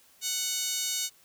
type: tone with high-pass filter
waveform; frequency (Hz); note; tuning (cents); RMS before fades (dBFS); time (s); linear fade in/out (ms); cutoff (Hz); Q
15% pulse; 740; F#5; 0; -31; 0.21-1.1; 50; 4800; 4.3
effects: white hiss -60 dBFS RMS until 1.24 s